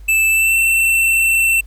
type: tone with pitch glide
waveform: square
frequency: 2637 to 2689 Hz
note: E7 to E7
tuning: 0 to +34 cents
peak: -12 dBFS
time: 0.08-1.61 s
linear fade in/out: 10 ms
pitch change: +34 cents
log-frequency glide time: 0.29-0.56 s
effects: added 50 Hz sine -33 dBFS peak until 1.66 s + pink hiss -55 dBFS RMS until 1.66 s